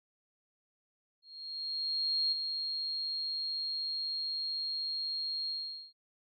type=tone with ADSR envelope; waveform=sine; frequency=4251 Hz; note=C8; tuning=27 cents sharp; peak=-27 dBFS; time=1.22-5.93 s; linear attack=1100 ms; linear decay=13 ms; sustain=-6 dB; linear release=440 ms; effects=none